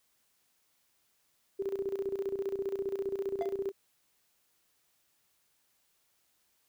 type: tone with tremolo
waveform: sine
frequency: 392 Hz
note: G4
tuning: in tune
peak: -29 dBFS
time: 1.59-3.72 s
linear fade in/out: 10 ms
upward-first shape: square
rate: 15 Hz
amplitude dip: 70%
type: tone with exponential decay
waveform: triangle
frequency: 688 Hz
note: F5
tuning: 26 cents flat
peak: -28 dBFS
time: 3.41-3.57 s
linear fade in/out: 0 ms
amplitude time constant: 33 ms
effects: white hiss -73 dBFS RMS until 6.68 s